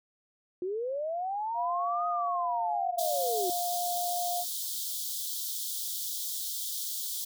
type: linear two-way sweep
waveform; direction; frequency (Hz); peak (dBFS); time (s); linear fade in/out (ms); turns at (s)
sine; up then down; 349.2 to 1257 to 349.2; -30; 0.62-3.5; 2; 2.07
type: tone with pitch glide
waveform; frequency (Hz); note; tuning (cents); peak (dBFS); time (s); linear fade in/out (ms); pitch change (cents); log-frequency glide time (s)
sine; 700 to 705.3; F5 to F5; +4 to +17; -30; 1.54-4.45; 50; +13; 1.78-3.44
type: high-pass noise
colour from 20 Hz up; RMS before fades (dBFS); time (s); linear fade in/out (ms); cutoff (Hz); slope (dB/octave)
white; -35; 2.98-7.25; 10; 3200; 96
effects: none